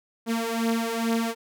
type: beating tone pair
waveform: sawtooth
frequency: 227.3 / 229.6 Hz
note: A#3 / A#3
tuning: -43 / -26 cents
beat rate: 2.3 Hz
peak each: -24 / -22 dBFS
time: 0.26-1.35 s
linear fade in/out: 50 ms
effects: none